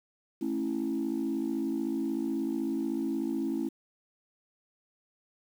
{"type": "chord", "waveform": "sine", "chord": "A major", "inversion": "none", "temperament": "equal with one note detuned", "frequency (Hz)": [220, 273.4, 329.6], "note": ["A3", "C#4", "E4"], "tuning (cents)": [0, -24, 0], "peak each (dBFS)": [-34, -31, -31], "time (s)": [0.41, 3.69], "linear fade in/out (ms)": 10, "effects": ["tanh soft clip ceiling -23 dBFS", "9-bit"]}